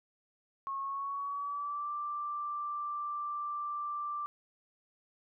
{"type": "tone with pitch glide", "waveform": "sine", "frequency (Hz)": [1092, 1177.2], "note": ["C#6", "D6"], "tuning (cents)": [-26, 4], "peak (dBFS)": -34, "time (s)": [0.67, 4.26], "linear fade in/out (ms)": 0, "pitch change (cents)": 130, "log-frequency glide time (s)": [0.79, 1.91], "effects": []}